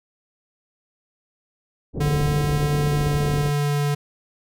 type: low-pass noise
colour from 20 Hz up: pink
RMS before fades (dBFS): -27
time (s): 1.93-3.52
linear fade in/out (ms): 50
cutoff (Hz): 520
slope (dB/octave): 24
type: tone with pitch glide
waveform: square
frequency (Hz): 146.7 to 145.1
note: D3 to D3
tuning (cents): -2 to -21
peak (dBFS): -20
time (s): 2-3.95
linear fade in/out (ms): 10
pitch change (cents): -19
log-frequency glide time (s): 2.84-3.81
effects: none